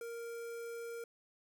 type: tone with notch filter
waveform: square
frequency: 466.2 Hz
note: A#4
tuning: in tune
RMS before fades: -44 dBFS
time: 0.01-1.04 s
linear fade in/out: 2 ms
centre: 3700 Hz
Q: 1.2
effects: none